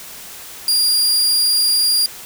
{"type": "tone", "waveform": "sawtooth", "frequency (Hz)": 4809, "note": "D8", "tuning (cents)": 40, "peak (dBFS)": -10, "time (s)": [0.68, 2.06], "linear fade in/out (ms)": 2, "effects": ["white hiss -35 dBFS RMS until 2.25 s"]}